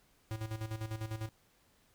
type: tone with tremolo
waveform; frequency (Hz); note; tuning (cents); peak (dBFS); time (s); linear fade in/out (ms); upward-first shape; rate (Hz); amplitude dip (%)
square; 110; A2; 0; -36; 0.31-1.29; 0; square; 10; 70
effects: pink hiss -69 dBFS RMS until 1.94 s